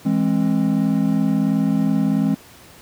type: chord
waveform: triangle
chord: E augmented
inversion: none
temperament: equal with one note detuned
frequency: 164.81 / 207.7 / 266.2 Hz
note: E3 / G#3 / B#3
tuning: 0 / 0 / +30 cents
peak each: -20 / -17 / -18 dBFS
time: 0.05-2.35 s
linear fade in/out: 10 ms
effects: pink hiss -45 dBFS RMS until 2.81 s + high-pass 60 Hz 12 dB/octave